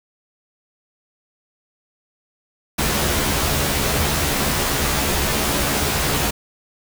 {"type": "noise with comb filter", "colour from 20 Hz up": "pink", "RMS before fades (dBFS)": -20, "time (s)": [2.78, 6.31], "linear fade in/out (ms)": 10, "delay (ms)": 14, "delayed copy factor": 1, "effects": []}